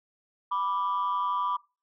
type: tone pair together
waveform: sine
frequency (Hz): 987.8 / 1174.7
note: B5 / D6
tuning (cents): 0 / 0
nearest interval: minor third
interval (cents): 300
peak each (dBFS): -27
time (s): 0.51-1.57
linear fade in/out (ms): 10
effects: noise-tail reverb RT60 0.3 s tail -23 dB re dry + tanh soft clip ceiling -21 dBFS